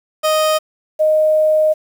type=tone pair in turn; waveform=30% pulse / sine; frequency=622.3 / 620 Hz; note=D#5 / D#5; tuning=0 / -6 cents; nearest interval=unison; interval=6 cents; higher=first; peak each=-10 dBFS; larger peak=neither; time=0.23-0.59 / 0.99-1.74 s; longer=second; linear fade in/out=20 ms; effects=7-bit